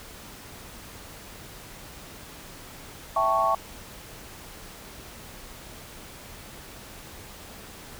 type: chord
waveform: sine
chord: A dominant seventh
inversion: second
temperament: equal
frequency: 659.3 / 784 / 880 / 1108.7 Hz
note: E5 / G5 / A5 / C#6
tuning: 0 / 0 / 0 / 0 cents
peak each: -26 / -28 / -28 / -23 dBFS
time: 3.16-3.55 s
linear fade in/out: 5 ms
effects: pink hiss -44 dBFS RMS until 7.99 s